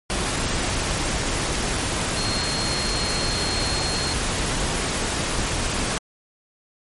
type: tone in noise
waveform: sine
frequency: 4253 Hz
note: C8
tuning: 27 cents sharp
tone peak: -27 dBFS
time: 2.17-4.13 s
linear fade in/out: 0 ms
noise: pink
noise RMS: -24 dBFS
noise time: 0.1-5.98 s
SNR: -6 dB
effects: MP3 48 kbps